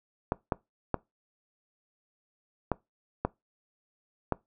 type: clicks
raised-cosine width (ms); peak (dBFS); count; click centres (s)
1; -12; 6; 0.321 / 0.522 / 0.943 / 2.717 / 3.25 / 4.323
effects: noise-tail reverb RT60 0.2 s tail -22 dB re dry